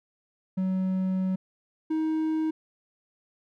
triangle tone pair in turn, 187.6 / 315.5 Hz, F#3 / D#4, +24 / +24 cents, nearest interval major sixth, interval 900 cents, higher second, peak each -22 dBFS, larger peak neither, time 0.57-1.36 / 1.9-2.51 s, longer first, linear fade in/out 10 ms, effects none

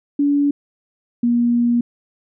sine tone pair in turn, 286.2 / 238.4 Hz, D4 / A#3, -45 / +39 cents, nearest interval minor third, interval 316 cents, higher first, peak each -13 dBFS, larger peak neither, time 0.19-0.51 / 1.23-1.81 s, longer second, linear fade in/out 5 ms, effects none

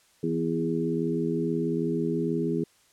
harmonic tone with a mistuned harmonic, 82.41 Hz, E2, in tune, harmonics 2 / 3 / 4 / 5, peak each -30 / -30 / -30 / -30 dBFS, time 0.23-2.64 s, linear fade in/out 5 ms, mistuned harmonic 4, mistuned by +20 cents, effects white hiss -62 dBFS RMS until 2.92 s + low-pass 10000 Hz 12 dB/octave

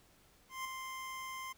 25% pulse tone with ADSR envelope, 1046.5 Hz, C6, in tune, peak -33 dBFS, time 0.49-1.53 s, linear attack 160 ms, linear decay 3 ms, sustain -5 dB, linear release 12 ms, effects pink hiss -66 dBFS RMS until 1.57 s

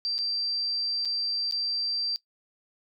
sine tone with dropouts, 4699 Hz, D8, in tune, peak -26 dBFS, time 0.05-2.16 s, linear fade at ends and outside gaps 0 ms, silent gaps 0.181-0.188 / 1.05-1.055 / 1.511-1.523 s, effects noise-tail reverb RT60 0.1 s tail -18 dB re dry

